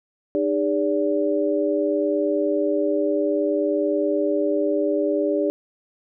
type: tone cluster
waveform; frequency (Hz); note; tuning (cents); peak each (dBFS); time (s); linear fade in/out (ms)
sine; 304.9 / 405.5 / 576; D#4 / G#4 / D5; -35 / -41 / -34; -23; 0.35-5.5; 0
effects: none